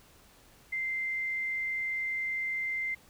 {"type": "tone", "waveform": "sine", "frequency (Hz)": 2085, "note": "C7", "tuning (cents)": -7, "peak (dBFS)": -30, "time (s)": [0.72, 2.95], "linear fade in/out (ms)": 10, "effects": ["pink hiss -59 dBFS RMS until 3.09 s"]}